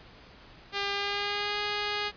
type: tone with pitch glide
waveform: 5% pulse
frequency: 400.9 to 413.8 Hz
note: G4 to G#4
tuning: +39 to -6 cents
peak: -17 dBFS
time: 0.72-2.12 s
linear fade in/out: 50 ms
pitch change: +55 cents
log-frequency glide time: 0.91-1.59 s
effects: pink hiss -52 dBFS RMS until 2.16 s + resampled to 11025 Hz